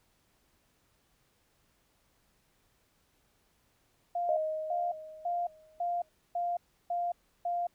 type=tone bursts; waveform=sine; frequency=698.5 Hz; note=F5; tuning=in tune; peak=-29 dBFS; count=7; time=4.15-7.67 s; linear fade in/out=5 ms; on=220 ms; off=330 ms
type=tone with exponential decay; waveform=sine; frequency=625 Hz; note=D#5; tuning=8 cents sharp; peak=-26 dBFS; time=4.29-6.09 s; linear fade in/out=2 ms; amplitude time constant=390 ms
effects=pink hiss -71 dBFS RMS until 7.74 s